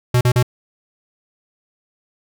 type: tone bursts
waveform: square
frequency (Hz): 123.47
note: B2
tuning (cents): 0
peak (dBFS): -12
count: 3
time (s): 0.14-0.428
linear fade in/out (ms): 5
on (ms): 70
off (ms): 39
effects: none